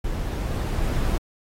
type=noise with level ramp; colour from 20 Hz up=brown; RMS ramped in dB=-28 to -22 dBFS; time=0.04-1.18 s; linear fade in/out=5 ms; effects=AAC 48 kbps

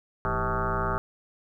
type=tone with frequency modulation; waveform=sine; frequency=638 Hz; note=D#5; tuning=43 cents sharp; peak=-24 dBFS; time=0.25-0.98 s; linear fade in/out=0 ms; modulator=121 Hz; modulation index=6.5; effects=11-bit

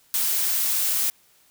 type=noise; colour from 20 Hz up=blue; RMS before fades=-23 dBFS; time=0.14-1.1 s; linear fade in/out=0 ms; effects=white hiss -59 dBFS RMS until 1.5 s

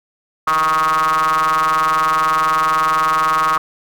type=ring-modulated tone; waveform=square; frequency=78 Hz; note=D#2; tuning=5 cents sharp; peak=-11 dBFS; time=0.47-3.58 s; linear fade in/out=5 ms; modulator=1180 Hz; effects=none

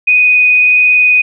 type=tone with frequency modulation; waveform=sine; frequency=2489 Hz; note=D#7; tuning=in tune; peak=-5 dBFS; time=0.07-1.22 s; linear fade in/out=10 ms; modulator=21.4 Hz; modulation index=0.87; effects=none

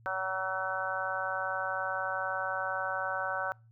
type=harmonic tone; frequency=188.8 Hz; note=F#3; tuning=35 cents sharp; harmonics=3 / 4 / 5 / 6 / 7 / 8; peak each=-38 / -38 / -39 / -41 / -38 / -35 dBFS; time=0.06-3.52 s; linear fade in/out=0 ms; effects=noise-tail reverb RT60 0.3 s tail -26 dB re dry + added 114 Hz sine -56 dBFS peak until 3.71 s

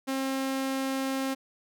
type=tone; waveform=sawtooth; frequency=267.4 Hz; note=C4; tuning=38 cents sharp; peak=-24 dBFS; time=0.07-1.35 s; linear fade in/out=20 ms; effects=none

